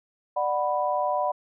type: chord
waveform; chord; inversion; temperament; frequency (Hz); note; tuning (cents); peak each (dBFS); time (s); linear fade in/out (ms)
sine; B minor; first; equal with one note detuned; 593.1 / 740 / 987.8; D5 / F#5 / B5; +17 / 0 / 0; -27; 0.36-1.32; 10
effects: none